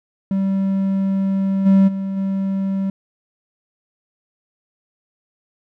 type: tone with level steps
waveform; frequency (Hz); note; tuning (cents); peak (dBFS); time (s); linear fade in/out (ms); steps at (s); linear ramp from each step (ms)
triangle; 193.8; G3; -20; -14 / -7 / -19 / -16; 0.31-2.9; 2; 1.65 / 1.87 / 2.16; 20
effects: none